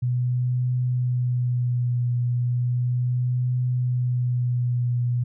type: tone with vibrato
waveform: sine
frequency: 123.47 Hz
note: B2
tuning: in tune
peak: -20 dBFS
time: 0.02-5.24 s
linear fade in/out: 10 ms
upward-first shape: triangle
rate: 0.35 Hz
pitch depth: 26 cents each way
effects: none